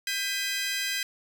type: tone cluster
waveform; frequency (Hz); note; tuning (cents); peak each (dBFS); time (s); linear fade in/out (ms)
20% pulse; 1589 / 1997 / 2517; G6 / B6 / D#7; +23 / +19 / +19; -27 / -27 / -29; 0.07-1.03; 2
effects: none